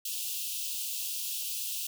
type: high-pass noise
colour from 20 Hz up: white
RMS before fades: -35 dBFS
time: 0.05-1.87 s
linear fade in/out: 5 ms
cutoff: 2600 Hz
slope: 96 dB/octave
effects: none